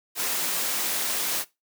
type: noise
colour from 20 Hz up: white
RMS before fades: -27 dBFS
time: 0.15-1.45 s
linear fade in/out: 50 ms
effects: noise-tail reverb RT60 0.2 s tail -18 dB re dry + high-pass 200 Hz 12 dB/octave